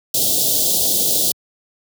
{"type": "band-stop noise", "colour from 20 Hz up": "white", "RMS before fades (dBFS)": -17, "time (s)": [0.14, 1.32], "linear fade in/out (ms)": 5, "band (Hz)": [720, 3300], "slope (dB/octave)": 48, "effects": ["high-pass 100 Hz 12 dB/octave"]}